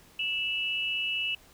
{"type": "tone pair together", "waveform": "sine", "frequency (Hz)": [2645, 2921], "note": ["E7", "F#7"], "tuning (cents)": [5, -23], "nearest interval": "major second", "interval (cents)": 172, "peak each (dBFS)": [-30, -31], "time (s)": [0.19, 1.35], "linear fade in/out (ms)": 5, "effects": ["pink hiss -57 dBFS RMS until 1.53 s"]}